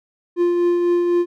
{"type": "tone with tremolo", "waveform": "triangle", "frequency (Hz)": 349.2, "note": "F4", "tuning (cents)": 0, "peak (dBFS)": -11, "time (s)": [0.36, 1.26], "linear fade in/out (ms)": 50, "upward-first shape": "triangle", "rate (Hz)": 4, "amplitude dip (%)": 35, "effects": []}